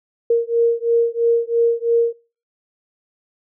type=beating tone pair; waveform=sine; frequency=464.7 / 467.7 Hz; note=A#4 / A#4; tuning=-5 / +6 cents; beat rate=3 Hz; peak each=-17 dBFS; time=0.3-2.13 s; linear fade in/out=5 ms; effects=noise-tail reverb RT60 0.4 s tail -25 dB re dry